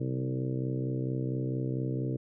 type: harmonic tone with a mistuned harmonic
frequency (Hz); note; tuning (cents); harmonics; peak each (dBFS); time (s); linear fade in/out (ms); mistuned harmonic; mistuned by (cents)
64.4; C2; -27; 2 / 3 / 4 / 5 / 6 / 7 / 8 / 9; -31 / -42 / -38 / -37 / -43 / -40 / -49 / -49; 0-2.17; 10; 2; +23
effects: none